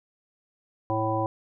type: harmonic tone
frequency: 110 Hz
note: A2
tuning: in tune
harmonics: 1 / 3 / 5 / 7 / 9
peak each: -30 / -30 / -30 / -30 / -30 dBFS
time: 0.9-1.26 s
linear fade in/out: 0 ms
effects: none